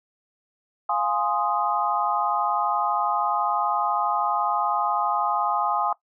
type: chord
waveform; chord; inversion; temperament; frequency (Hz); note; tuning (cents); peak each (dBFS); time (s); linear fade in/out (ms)
sine; F minor seventh; none; equal; 698.5 / 830.6 / 1046.5 / 1244.5; F5 / Ab5 / C6 / Eb6; 0 / 0 / 0 / 0; -29 / -25 / -28 / -26; 0.89-5.93; 5
effects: noise-tail reverb RT60 0.1 s tail -18 dB re dry